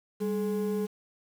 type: ring-modulated tone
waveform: triangle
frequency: 311.6 Hz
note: D#4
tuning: 3 cents sharp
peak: -22 dBFS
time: 0.2-0.87 s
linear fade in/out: 20 ms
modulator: 114 Hz
effects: 8-bit